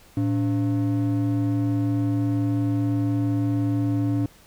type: ring-modulated tone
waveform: triangle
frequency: 200 Hz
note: G3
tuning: 35 cents sharp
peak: -15 dBFS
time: 0.17-4.26 s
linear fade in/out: 2 ms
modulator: 87.1 Hz
effects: pink hiss -53 dBFS RMS until 4.46 s